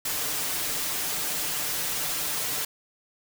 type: noise with comb filter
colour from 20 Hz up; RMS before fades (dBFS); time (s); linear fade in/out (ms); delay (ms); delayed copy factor
white; -29; 0.05-2.65; 5; 6.7; +0.8
effects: none